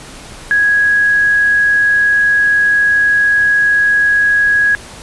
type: tone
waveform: sine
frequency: 1661.2 Hz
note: G#6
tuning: in tune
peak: -8 dBFS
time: 0.51-4.75 s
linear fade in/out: 0 ms
effects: pink hiss -33 dBFS RMS until 5.02 s + resampled to 24000 Hz